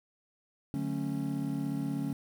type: chord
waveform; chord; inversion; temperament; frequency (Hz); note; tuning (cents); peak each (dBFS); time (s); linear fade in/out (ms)
triangle; D major seventh; none; just; 146.83 / 183.54 / 220.2 / 275.3; D3 / F#3 / A3 / C#4; 0 / -14 / +2 / -12; -34 / -38 / -36 / -32; 0.74-2.13; 0
effects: 9-bit